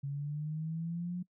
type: exponential sweep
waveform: sine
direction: up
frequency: 138.59 to 180.7 Hz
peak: -34 dBFS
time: 0.03-1.23 s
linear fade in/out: 10 ms
effects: noise-tail reverb RT60 0.1 s tail -23 dB re dry